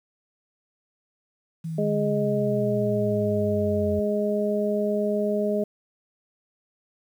sine exponential sweep, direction down, 164.81 to 87.31 Hz, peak -28 dBFS, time 1.64-4 s, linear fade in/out 10 ms
harmonic tone, 207.7 Hz, G#3, in tune, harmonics 1 / 2 / 3, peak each -26 / -26 / -26 dBFS, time 1.78-5.64 s, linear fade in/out 5 ms
effects 9-bit

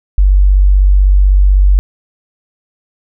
sine tone, 48 Hz, G1, 36 cents flat, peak -4 dBFS, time 0.18-1.79 s, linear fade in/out 0 ms, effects none

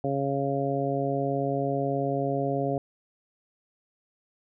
harmonic tone, 138.4 Hz, C#3, 2 cents flat, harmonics 1 / 2 / 3 / 4 / 5, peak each -31 / -31 / -31 / -31 / -31 dBFS, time 0.04-2.78 s, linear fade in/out 2 ms, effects none

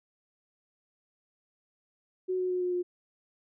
sine tone with pitch steps, 370 / 366.6 / 363.2 / 359.9 / 356.6 Hz, F#4 / F#4 / F#4 / F#4 / F4, 0 / -16 / -32 / -48 / +36 cents, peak -27 dBFS, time 2.28-2.83 s, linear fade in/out 20 ms, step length 110 ms, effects none

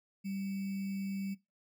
sine tone with sample-and-hold, 195.4 Hz, G3, 5 cents flat, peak -35 dBFS, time 0.24-1.35 s, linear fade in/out 20 ms, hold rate 2450 Hz, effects noise-tail reverb RT60 0.2 s tail -18 dB re dry

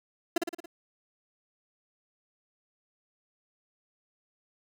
30% pulse tone with echo, 339.9 Hz, F4, 47 cents flat, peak -20 dBFS, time 0.36-0.38 s, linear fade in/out 5 ms, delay 56 ms, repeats 5, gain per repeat -4 dB, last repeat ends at 0.66 s, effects 10-bit

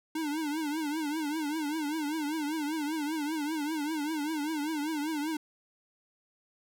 square tone with vibrato, 304.7 Hz, D#4, 36 cents flat, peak -31 dBFS, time 0.15-5.37 s, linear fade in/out 5 ms, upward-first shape triangle, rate 5.1 Hz, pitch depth 130 cents each way, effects none

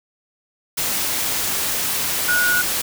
sine tone in noise, 1455 Hz, F#6, 29 cents flat, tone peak -16 dBFS, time 2.28-2.62 s, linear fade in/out 10 ms, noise white, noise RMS -22 dBFS, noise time 0.77-2.82 s, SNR +3 dB, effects none

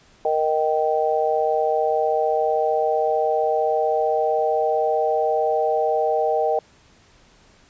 sine chord, Eb major, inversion second, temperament just, 466.7 / 622.3 / 777.8 Hz, Bb4 / Eb5 / G5, +2 / 0 / -14 cents, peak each -22 dBFS, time 0.25-6.59 s, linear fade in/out 2 ms, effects pink hiss -54 dBFS RMS until 7.69 s + resampled to 16000 Hz

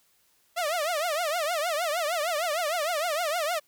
sawtooth tone with vibrato, 648 Hz, E5, 30 cents flat, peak -22 dBFS, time 0.56-3.6 s, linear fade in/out 20 ms, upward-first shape triangle, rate 6.5 Hz, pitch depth 220 cents each way, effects white hiss -66 dBFS RMS until 3.67 s

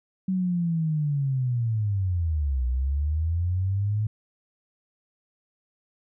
sine linear two-way sweep, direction down then up, 190.2 to 60.8 to 108.9 Hz, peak -22 dBFS, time 0.28-4.07 s, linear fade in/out 5 ms, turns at 2.66 s, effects none

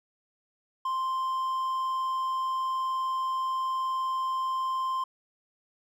triangle tone, 1046.5 Hz, C6, in tune, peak -25 dBFS, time 0.85-5.04 s, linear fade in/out 5 ms, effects none

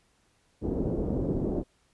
white low-pass noise, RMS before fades -29 dBFS, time 0.61-1.64 s, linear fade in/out 50 ms, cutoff 440 Hz, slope 24 dB/octave, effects pink hiss -68 dBFS RMS until 1.93 s + resampled to 24000 Hz

